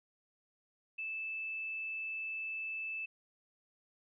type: tone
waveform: sine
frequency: 2630 Hz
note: E7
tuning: 5 cents flat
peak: -37 dBFS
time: 0.98-3.06 s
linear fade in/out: 10 ms
effects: none